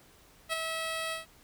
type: tone with ADSR envelope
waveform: 10% pulse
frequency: 648 Hz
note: E5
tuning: 30 cents flat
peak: -19 dBFS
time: 0.49-1.26 s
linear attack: 38 ms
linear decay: 14 ms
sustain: -5 dB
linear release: 140 ms
effects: pink hiss -59 dBFS RMS until 1.43 s